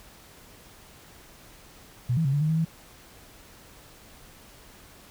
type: tone with pitch steps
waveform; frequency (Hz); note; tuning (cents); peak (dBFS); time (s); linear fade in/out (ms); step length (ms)
sine; 123 / 162.7 / 135.7 / 144.7 / 154.3 / 159.8 / 162.6; B2 / E3 / C#3 / D3 / D#3 / D#3 / E3; -7 / -22 / -36 / -25 / -14 / +47 / -23; -21; 2.09-2.65; 10; 80
effects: pink hiss -51 dBFS RMS until 5.1 s